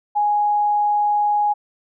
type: tone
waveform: sine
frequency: 830.6 Hz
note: G#5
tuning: in tune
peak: -15 dBFS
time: 0.15-1.54 s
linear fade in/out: 20 ms
effects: none